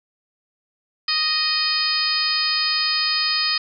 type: harmonic tone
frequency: 622 Hz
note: D#5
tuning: 1 cent flat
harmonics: 2 / 3 / 4 / 5 / 6 / 7 / 8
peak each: -29 / -29 / -28 / -31 / -33 / -23 / -22 dBFS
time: 1.08-3.58 s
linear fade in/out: 5 ms
effects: none